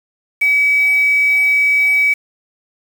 sine tone with quantisation, 2281 Hz, C#7, 49 cents sharp, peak -10 dBFS, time 0.41-2.14 s, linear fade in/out 10 ms, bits 5, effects none

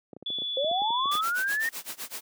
clicks, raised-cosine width 2 ms, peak -27 dBFS, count 12, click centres 0.132 / 0.166 / 0.226 / 0.303 / 0.386 / 0.42 / 0.645 / 0.713 / 0.819 / 0.905 / 1.057 / 1.153 s
sine tone, 3439 Hz, A7, 40 cents flat, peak -29 dBFS, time 0.26-1.21 s, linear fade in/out 5 ms
sine linear sweep, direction up, 512 to 1864.7 Hz, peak -25 dBFS, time 0.57-1.69 s, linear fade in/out 2 ms
white noise with tremolo, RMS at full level -35 dBFS, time 1.11-2.21 s, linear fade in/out 5 ms, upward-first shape sine, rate 7.9 Hz, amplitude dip 95%
effects high-pass 200 Hz 12 dB/octave

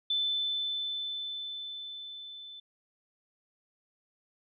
sine tone with level ramp, 3520 Hz, A7, in tune, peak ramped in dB -26 to -44 dBFS, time 0.1-2.6 s, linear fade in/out 5 ms, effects none

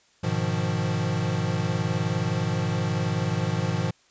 square chord, F half-diminished seventh, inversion first, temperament equal, 103.83 / 123.47 / 155.56 / 174.61 Hz, Ab2 / Cb3 / Eb3 / F3, 0 / 0 / 0 / 0 cents, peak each -30 dBFS, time 0.23-3.91 s, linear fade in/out 10 ms, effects white hiss -61 dBFS RMS until 4.1 s + resampled to 16000 Hz

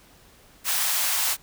white high-pass noise, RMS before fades -24 dBFS, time 0.64-1.37 s, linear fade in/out 50 ms, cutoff 700 Hz, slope 24 dB/octave, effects pink hiss -54 dBFS RMS until 1.42 s

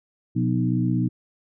harmonic tone with a mistuned harmonic, 62 Hz, B1, 7 cents sharp, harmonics 2 / 3 / 4 / 5, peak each -23 / -25 / -26 / -27 dBFS, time 0.35-1.09 s, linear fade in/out 20 ms, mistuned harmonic 3, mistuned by -51 cents, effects none

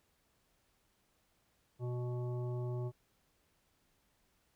harmonic tone, 123 Hz, B2, 7 cents flat, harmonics 1 / 3 / 5 / 7 / 9, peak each -36 / -43 / -50 / -55 / -58 dBFS, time 1.79-2.92 s, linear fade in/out 50 ms, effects pink hiss -75 dBFS RMS until 4.55 s

